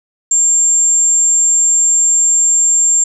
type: tone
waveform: sine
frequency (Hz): 7370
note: A#8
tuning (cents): -21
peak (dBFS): -8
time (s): 0.31-3.04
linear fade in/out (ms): 5
effects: none